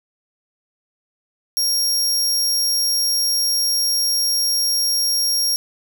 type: tone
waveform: sawtooth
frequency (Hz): 5580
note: F8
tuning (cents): -2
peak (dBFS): -14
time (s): 1.57-5.56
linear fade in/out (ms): 0
effects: none